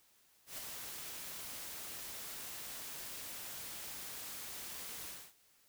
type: noise with ADSR envelope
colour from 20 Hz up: white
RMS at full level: -43 dBFS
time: 0.46-5.34 s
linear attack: 120 ms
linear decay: 9 ms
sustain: -3 dB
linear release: 260 ms
effects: white hiss -69 dBFS RMS until 5.68 s